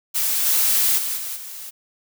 blue noise with level steps, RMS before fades -21 / -18 / -25 / -29 / -35 dBFS, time 0.14-1.71 s, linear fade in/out 20 ms, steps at 0.45 / 0.97 / 1.16 / 1.35 s, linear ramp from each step 20 ms, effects none

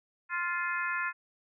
harmonic tone with a mistuned harmonic, 349.2 Hz, F4, in tune, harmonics 3 / 4 / 5 / 6 / 7, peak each -36 / -34 / -34 / -40 / -40 dBFS, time 0.29-1.13 s, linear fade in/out 50 ms, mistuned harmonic 7, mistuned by +49 cents, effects none

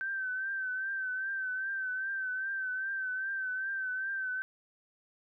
sine tone with vibrato, 1544 Hz, G6, 27 cents flat, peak -32 dBFS, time 0.01-4.42 s, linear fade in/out 0 ms, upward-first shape triangle, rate 2.5 Hz, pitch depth 55 cents each way, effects none

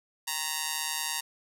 5% pulse tone with amplitude modulation, 932.3 Hz, A#5, in tune, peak -14 dBFS, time 0.27-1.21 s, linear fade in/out 10 ms, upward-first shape sine, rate 150 Hz, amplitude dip 85%, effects none

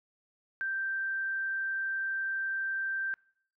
sine tone, 1568 Hz, G6, in tune, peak -30 dBFS, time 0.61-3.14 s, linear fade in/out 0 ms, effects noise-tail reverb RT60 0.6 s tail -25 dB re dry

